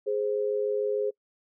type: tone pair together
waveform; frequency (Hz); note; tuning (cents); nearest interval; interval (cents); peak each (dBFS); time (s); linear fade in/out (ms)
sine; 416.8 / 523.3; G#4 / C5; +6 / 0; major third; 394; -26 / -30; 0.06-1.11; 20
effects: noise-tail reverb RT60 0.1 s tail -25 dB re dry